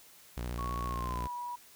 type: tone with vibrato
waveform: sawtooth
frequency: 60.2 Hz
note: B1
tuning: 44 cents flat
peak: -31 dBFS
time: 0.37-1.27 s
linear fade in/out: 0 ms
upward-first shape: sine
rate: 15 Hz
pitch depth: 130 cents each way
type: tone with pitch glide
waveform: sine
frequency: 1108.7 to 970.8 Hz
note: C#6 to B5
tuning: 0 to -30 cents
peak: -36 dBFS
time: 0.58-1.56 s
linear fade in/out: 10 ms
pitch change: -230 cents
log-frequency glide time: 0.86-1.31 s
effects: white hiss -57 dBFS RMS until 1.75 s